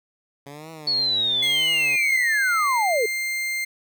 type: tone with vibrato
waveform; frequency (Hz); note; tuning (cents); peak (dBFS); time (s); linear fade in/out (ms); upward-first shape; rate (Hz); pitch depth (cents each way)
10% pulse; 138.59; C#3; 0; -29; 0.46-1.96; 5; triangle; 1; 290
type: linear sweep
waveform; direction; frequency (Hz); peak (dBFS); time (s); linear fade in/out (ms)
sine; down; 4435 to 415.3; -19; 0.87-3.06; 5
type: tone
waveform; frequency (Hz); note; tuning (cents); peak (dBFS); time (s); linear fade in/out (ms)
40% pulse; 2100; C7; +6; -23; 1.42-3.65; 10
effects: none